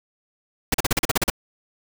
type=noise bursts; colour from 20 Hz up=pink; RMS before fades=-19 dBFS; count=10; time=0.72-1.301 s; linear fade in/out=5 ms; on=23 ms; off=39 ms; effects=none